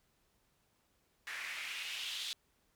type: noise with band-pass filter sweep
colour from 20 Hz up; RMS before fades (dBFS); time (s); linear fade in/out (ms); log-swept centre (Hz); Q
white; -42; 1.27-2.33; 0; 1800 to 3700; 3
effects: pink hiss -75 dBFS RMS until 2.75 s